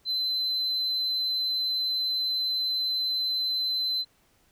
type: tone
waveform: sine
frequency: 4055 Hz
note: B7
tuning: 45 cents sharp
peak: -23 dBFS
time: 0.05-4.05 s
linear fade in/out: 50 ms
effects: tanh soft clip ceiling -23 dBFS + pink hiss -65 dBFS RMS until 4.51 s